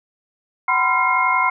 sine tone cluster, 751 / 980 / 1031 / 1377 / 2143 Hz, F#5 / B5 / C6 / F6 / C7, +26 / -14 / -26 / -25 / +41 cents, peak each -25 / -23 / -18 / -24 / -20 dBFS, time 0.68-1.5 s, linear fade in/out 5 ms, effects none

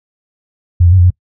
sine tone with pitch steps, 87.9 / 86.1 / 94.1 / 88.2 / 90.3 Hz, F2 / F2 / F#2 / F2 / F#2, +12 / -24 / +30 / +18 / -42 cents, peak -4 dBFS, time 0.8-1.105 s, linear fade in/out 10 ms, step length 61 ms, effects noise-tail reverb RT60 0.1 s tail -24 dB re dry

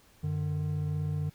triangle tone pair together, 94.8 / 150.49 Hz, F#2 / D3, +43 / +43 cents, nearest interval minor sixth, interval 800 cents, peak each -32 / -28 dBFS, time 0.23-1.3 s, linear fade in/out 10 ms, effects pink hiss -61 dBFS RMS until 1.34 s

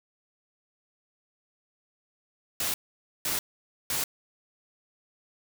white noise bursts, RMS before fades -29 dBFS, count 3, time 2.6-4.04 s, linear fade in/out 2 ms, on 140 ms, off 510 ms, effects none

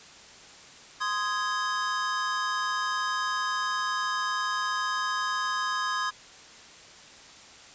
square chord, Ab major, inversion first, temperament just, 1038.3 / 1245.9 / 1661.2 Hz, C6 / Eb6 / Ab6, -14 / +2 / 0 cents, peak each -32 dBFS, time 1-6.11 s, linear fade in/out 20 ms, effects white hiss -49 dBFS RMS until 7.74 s + resampled to 16000 Hz

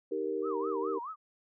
sine chord, Eb major, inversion none, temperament equal, 311.1 / 392 / 466.2 Hz, Eb4 / G4 / Bb4, 0 / 0 / 0 cents, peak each -38 / -34 / -34 dBFS, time 0.11-0.99 s, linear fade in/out 10 ms
sine tone with vibrato, 1100 Hz, C#6, 14 cents flat, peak -37 dBFS, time 0.42-1.16 s, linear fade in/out 50 ms, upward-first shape sine, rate 4.7 Hz, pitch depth 290 cents each way
effects none

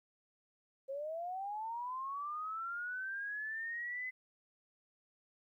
sine linear sweep, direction up, 529 to 2040 Hz, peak -38 dBFS, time 0.88-4.11 s, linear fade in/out 20 ms, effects 13-bit

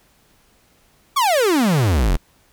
45% pulse exponential sweep, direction down, 1174.7 to 37.33 Hz, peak -14 dBFS, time 1.16-2.17 s, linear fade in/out 10 ms, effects pink hiss -57 dBFS RMS until 2.52 s

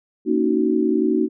sine chord, D# minor seventh, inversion second, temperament just, 233.3 / 280 / 311.1 / 373.4 Hz, A#3 / C#4 / D#4 / F#4, +2 / +18 / 0 / +16 cents, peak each -22 / -24 / -20 / -21 dBFS, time 0.25-1.29 s, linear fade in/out 50 ms, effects none

